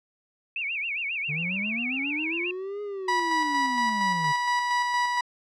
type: tone with vibrato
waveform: sine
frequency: 2477 Hz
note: D#7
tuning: 8 cents flat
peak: -27 dBFS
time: 0.56-2.51 s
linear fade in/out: 2 ms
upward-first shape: sine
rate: 7.4 Hz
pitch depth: 210 cents each way
type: linear two-way sweep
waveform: triangle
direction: up then down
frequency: 143.4 to 416.8 to 143.4 Hz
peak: -29 dBFS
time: 1.28-4.33 s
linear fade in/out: 20 ms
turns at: 2.82 s
type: tone with tremolo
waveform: 30% pulse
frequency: 975 Hz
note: B5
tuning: 23 cents flat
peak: -19 dBFS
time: 3.08-5.21 s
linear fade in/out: 5 ms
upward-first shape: square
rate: 4.3 Hz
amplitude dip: 30%
effects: low-pass 5000 Hz 12 dB/octave